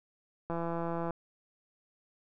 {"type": "click train", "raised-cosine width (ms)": 1, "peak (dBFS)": -22, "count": 103, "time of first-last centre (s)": [0.5, 1.107], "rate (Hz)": 168, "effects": []}